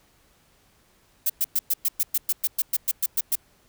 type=noise bursts; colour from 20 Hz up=violet; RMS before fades=-22 dBFS; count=15; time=1.26-3.355 s; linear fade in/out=5 ms; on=37 ms; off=110 ms; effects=pink hiss -61 dBFS RMS until 3.68 s